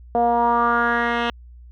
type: tone with low-pass filter sweep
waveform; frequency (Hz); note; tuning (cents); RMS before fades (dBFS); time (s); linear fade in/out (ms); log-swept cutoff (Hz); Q
10% pulse; 236.3; A#3; +24; -19; 0.15-1.3; 0; 650 to 2700; 4.2
effects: added 60 Hz sine -40 dBFS peak until 1.71 s